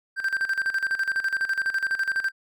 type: tone with tremolo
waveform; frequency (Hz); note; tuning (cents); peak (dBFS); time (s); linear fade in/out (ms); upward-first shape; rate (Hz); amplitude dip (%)
triangle; 1570; G6; +2; -19; 0.16-2.32; 50; square; 12; 75
effects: none